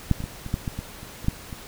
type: clicks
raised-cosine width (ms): 5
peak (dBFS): -6 / -20 / -18 / -22 / -11 / -14 / -17 / -27 / -24 / -8 / -22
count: 11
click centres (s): 0.113 / 0.204 / 0.24 / 0.463 / 0.541 / 0.678 / 0.79 / 1.031 / 1.245 / 1.284 / 1.528
effects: pink hiss -42 dBFS RMS until 1.67 s